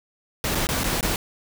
pink noise with dropouts, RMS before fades -24 dBFS, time 0.44-1.16 s, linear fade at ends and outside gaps 1 ms, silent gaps 0.549-0.553 / 0.67-0.689 / 0.835-0.841 / 1.009-1.028 s, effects none

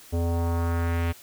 square tone with low-pass filter sweep, 84.5 Hz, E2, 43 cents sharp, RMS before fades -25 dBFS, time 0.12-1.13 s, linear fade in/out 20 ms, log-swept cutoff 540 to 2700 Hz, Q 1.7, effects white hiss -49 dBFS RMS until 1.22 s

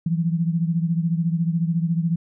sine beating tone pair, 164.81 / 178.81 Hz, E3 / F3, 0 / +41 cents, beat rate 14 Hz, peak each -20 / -25 dBFS, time 0.06-2.16 s, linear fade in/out 5 ms, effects none

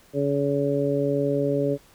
harmonic tone, 141.5 Hz, C#3, 36 cents sharp, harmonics 1 / 2 / 3 / 4, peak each -28 / -26 / -25 / -26 dBFS, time 0.13-1.78 s, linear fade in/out 50 ms, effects pink hiss -55 dBFS RMS until 1.94 s

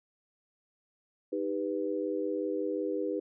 sine chord, Eb augmented, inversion none, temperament equal with one note detuned, 311.1 / 396.6 / 493.9 Hz, Eb4 / G4 / B4, 0 / +20 / 0 cents, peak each -34 dBFS, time 1.32-3.2 s, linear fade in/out 10 ms, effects none

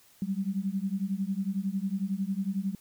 sine beating tone pair, 189 / 200 Hz, F#3 / G3, +37 / +35 cents, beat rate 11 Hz, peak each -31 dBFS, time 0.22-2.75 s, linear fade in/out 2 ms, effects white hiss -60 dBFS RMS until 2.8 s

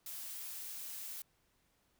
blue noise, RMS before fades -45 dBFS, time 0.06-1.22 s, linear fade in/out 2 ms, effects pink hiss -75 dBFS RMS until 1.99 s

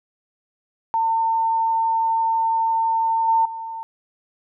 sine tone with level steps, 903 Hz, A5, 45 cents sharp, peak -17 / -14 / -28 dBFS, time 0.94-3.83 s, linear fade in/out 0 ms, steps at 3.28 / 3.45 s, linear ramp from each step 5 ms, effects none

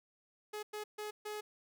sawtooth tone bursts at uneven times, 422.2 Hz, G#4, 29 cents sharp, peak -36 dBFS, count 4, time 0.53-0.63 / 0.73-0.84 / 0.98-1.11 / 1.25-1.41 s, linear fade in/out 10 ms, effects none

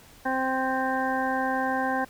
harmonic tone, 261.6 Hz, C4, in tune, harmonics 1 / 2 / 3 / 4 / 6 / 7, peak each -30 / -32 / -28 / -33 / -31 / -37 dBFS, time 0.25-2.05 s, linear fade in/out 10 ms, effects pink hiss -52 dBFS RMS until 2.09 s

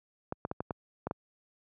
clicks, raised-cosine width 1 ms, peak -19 dBFS, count 7, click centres 0.324 / 0.451 / 0.514 / 0.605 / 0.708 / 1.07 / 1.111 s, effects high-pass 80 Hz 12 dB/octave

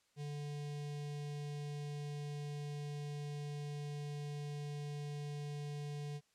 square tone with notch filter, 146.1 Hz, D3, 9 cents flat, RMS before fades -43 dBFS, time 0.16-6.21 s, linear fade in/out 50 ms, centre 1300 Hz, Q 0.94, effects white hiss -75 dBFS RMS until 6.34 s + low-pass 8000 Hz 12 dB/octave

